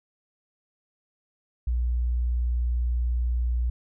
sine tone, 60.2 Hz, B1, 44 cents flat, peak -22 dBFS, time 1.67-3.7 s, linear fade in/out 5 ms, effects none

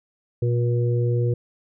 harmonic tone, 120 Hz, B2, 49 cents flat, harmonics 1 / 3 / 4, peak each -19 / -28 / -28 dBFS, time 0.42-1.34 s, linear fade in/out 5 ms, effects none

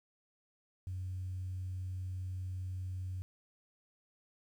sine tone, 92.5 Hz, F#2, in tune, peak -36 dBFS, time 0.87-3.22 s, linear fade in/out 0 ms, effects tanh soft clip ceiling -33 dBFS + 11-bit

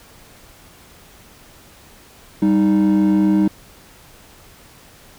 triangle tone pair together, 196 / 310.8 Hz, G3 / D#4, 0 / -2 cents, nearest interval minor sixth, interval 798 cents, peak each -12 dBFS, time 2.42-3.48 s, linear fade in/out 5 ms, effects tanh soft clip ceiling -6 dBFS + pink hiss -46 dBFS RMS until 5.18 s

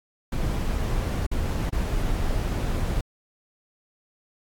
brown noise with dropouts, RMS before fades -25 dBFS, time 0.32-3.01 s, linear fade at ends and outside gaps 5 ms, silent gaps 1.266-1.314 / 1.696-1.725 s, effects AAC 64 kbps

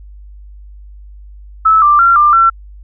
sine tone with pitch steps, 1306 / 1181 / 1372 / 1191 / 1350 Hz, E6 / D6 / F6 / D6 / E6, -17 / +9 / -31 / +24 / +41 cents, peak -5 dBFS, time 1.65-2.5 s, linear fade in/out 10 ms, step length 170 ms, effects added 50 Hz sine -32 dBFS peak until 2.83 s

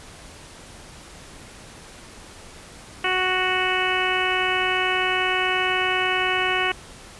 harmonic tone, 370 Hz, F#4, in tune, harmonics 1 / 2 / 3 / 4 / 5 / 6 / 7 / 8, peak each -28 / -28 / -28 / -28 / -28 / -28 / -28 / -28 dBFS, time 3.04-6.72 s, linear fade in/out 5 ms, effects pink hiss -43 dBFS RMS until 7.19 s + resampled to 24000 Hz

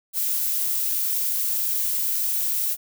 violet noise, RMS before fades -24 dBFS, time 0.13-2.77 s, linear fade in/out 50 ms, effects none

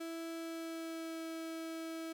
35% pulse tone with pitch glide, 329.6 to 325.6 Hz, E4 to E4, 0 to -21 cents, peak -39 dBFS, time 0-2.13 s, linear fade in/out 10 ms, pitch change -21 cents, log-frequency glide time 0.33-1.22 s, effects none

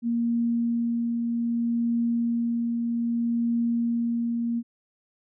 sine tone with tremolo, 234.3 Hz, A#3, 9 cents sharp, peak -21 dBFS, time 0.02-4.63 s, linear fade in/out 50 ms, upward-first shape triangle, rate 0.63 Hz, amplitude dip 30%, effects none

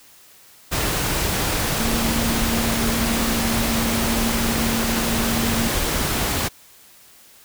sine tone in noise, 228.8 Hz, A#3, 32 cents flat, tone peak -23 dBFS, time 1.79-5.7 s, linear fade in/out 20 ms, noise pink, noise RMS -22 dBFS, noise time 0.71-6.49 s, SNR -4 dB, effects white hiss -49 dBFS RMS until 7.44 s

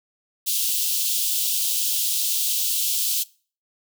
white high-pass noise, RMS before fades -23 dBFS, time 0.46-3.24 s, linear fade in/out 20 ms, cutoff 2900 Hz, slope 48 dB/octave, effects noise-tail reverb RT60 0.4 s tail -22 dB re dry

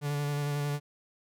45% pulse tone with vibrato, 145 Hz, D3, 22 cents flat, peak -29 dBFS, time 0.01-0.8 s, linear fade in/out 50 ms, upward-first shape square, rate 11 Hz, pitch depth 14 cents each way, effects none

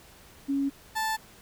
sine / 30% pulse tone pair in turn, 277.2 / 880.1 Hz, C#4 / A5, 0 / 0 cents, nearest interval octave + minor sixth, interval 2000 cents, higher second, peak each -24 dBFS, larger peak neither, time 0.48-0.7 / 0.95-1.17 s, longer neither, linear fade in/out 20 ms, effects pink hiss -53 dBFS RMS until 1.41 s

